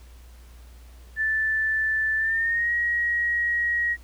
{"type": "tone with pitch glide", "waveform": "sine", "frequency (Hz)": [1759, 1896.2], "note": ["A6", "A#6"], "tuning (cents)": [-1, 29], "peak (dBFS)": -21, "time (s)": [1.16, 3.97], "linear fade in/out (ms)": 50, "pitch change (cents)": 130, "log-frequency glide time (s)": [2.17, 2.72], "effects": ["added 60 Hz sine -44 dBFS peak until 4.03 s", "pink hiss -56 dBFS RMS until 4.03 s"]}